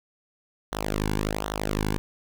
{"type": "tone with flanger", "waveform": "sawtooth", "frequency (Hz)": 51.91, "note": "G#1", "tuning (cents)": 0, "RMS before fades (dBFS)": -28, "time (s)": [0.72, 1.98], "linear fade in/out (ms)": 0, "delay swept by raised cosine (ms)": [0.41, 1.61], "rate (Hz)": 1.3, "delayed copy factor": -0.85, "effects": []}